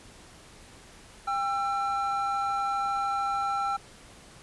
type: tone pair together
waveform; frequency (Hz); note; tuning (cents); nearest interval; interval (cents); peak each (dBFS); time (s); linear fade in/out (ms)
triangle; 798 / 1343.5; G5 / E6; +31 / +33; major sixth; 902; -27; 1.27-3.77; 10
effects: pink hiss -51 dBFS RMS until 4.42 s + resampled to 24000 Hz